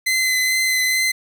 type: tone with vibrato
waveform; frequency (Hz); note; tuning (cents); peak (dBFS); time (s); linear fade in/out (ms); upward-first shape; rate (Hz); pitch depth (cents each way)
sawtooth; 2044; C7; -41; -13; 0.06-1.12; 10; triangle; 2.3; 16
effects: none